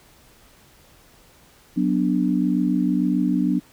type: chord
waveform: sine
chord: B minor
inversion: second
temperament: equal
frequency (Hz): 185 / 246.9 / 293.7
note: F#3 / B3 / D4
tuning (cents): 0 / 0 / 0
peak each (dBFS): -22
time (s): 1.76-3.6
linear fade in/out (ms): 20
effects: pink hiss -53 dBFS RMS until 3.72 s